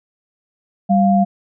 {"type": "tone pair together", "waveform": "sine", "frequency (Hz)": [196, 698.5], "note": ["G3", "F5"], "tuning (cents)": [0, 0], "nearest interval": "octave + minor seventh", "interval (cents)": 2200, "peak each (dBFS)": [-12, -15], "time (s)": [0.89, 1.25], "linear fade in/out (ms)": 20, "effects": []}